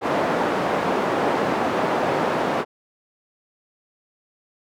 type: band-pass noise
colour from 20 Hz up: white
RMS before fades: -22 dBFS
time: 0.01-2.65 s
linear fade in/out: 50 ms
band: 220 to 820 Hz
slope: 12 dB/octave
effects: none